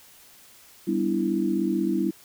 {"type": "chord", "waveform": "sine", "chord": "E minor seventh", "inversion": "first", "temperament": "equal", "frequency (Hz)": [196, 246.9, 293.7, 329.6], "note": ["G3", "B3", "D4", "E4"], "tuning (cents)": [0, 0, 0, 0], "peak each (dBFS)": [-27, -30, -29, -25], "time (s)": [0.87, 2.11], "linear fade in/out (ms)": 10, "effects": ["white hiss -52 dBFS RMS until 2.24 s"]}